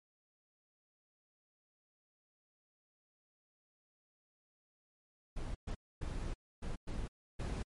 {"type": "noise bursts at uneven times", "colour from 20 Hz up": "brown", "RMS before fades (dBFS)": -39, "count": 6, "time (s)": [[5.36, 5.55], [5.67, 5.75], [6.01, 6.34], [6.62, 6.76], [6.87, 7.08], [7.39, 7.63]], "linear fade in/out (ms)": 10, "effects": ["MP3 48 kbps"]}